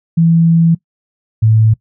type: tone pair in turn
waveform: sine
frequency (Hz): 165.9 / 110.25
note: E3 / A2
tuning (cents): +11 / +4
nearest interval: perfect fifth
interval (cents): 707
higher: first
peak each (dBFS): -6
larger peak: neither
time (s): 0.17-0.75 / 1.42-1.74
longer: first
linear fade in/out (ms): 10
effects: noise-tail reverb RT60 0.1 s tail -21 dB re dry